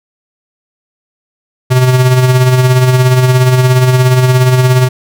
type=tone with tremolo; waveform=square; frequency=127.6 Hz; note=C3; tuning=43 cents flat; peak=-4 dBFS; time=1.7-4.89 s; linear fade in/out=20 ms; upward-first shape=sine; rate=17 Hz; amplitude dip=45%; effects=none